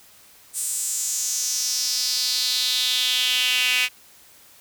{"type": "tone with high-pass filter sweep", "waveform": "sawtooth", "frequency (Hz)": 250.9, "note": "B3", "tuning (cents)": 28, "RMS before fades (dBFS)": -23, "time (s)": [0.53, 3.89], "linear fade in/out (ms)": 50, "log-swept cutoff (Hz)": [8600, 2500], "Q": 4, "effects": ["white hiss -51 dBFS RMS until 4.6 s"]}